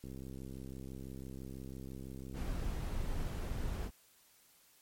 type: click train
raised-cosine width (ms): 3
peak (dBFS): -34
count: 165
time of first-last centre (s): 0.04-2.525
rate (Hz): 66
type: noise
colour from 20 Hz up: brown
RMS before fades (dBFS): -37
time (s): 2.33-3.91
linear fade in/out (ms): 50
effects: white hiss -66 dBFS RMS until 4.81 s + MP3 64 kbps